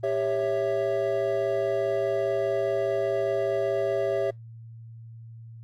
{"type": "chord", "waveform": "triangle", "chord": "C# diminished", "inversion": "second", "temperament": "equal with one note detuned", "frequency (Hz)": [397.2, 554.4, 659.3], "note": ["G4", "C#5", "E5"], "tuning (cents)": [23, 0, 0], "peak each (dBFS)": -26, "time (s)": [0.03, 4.31], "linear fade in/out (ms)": 10, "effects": ["added 114 Hz sine -41 dBFS peak until 5.63 s", "Opus 32 kbps"]}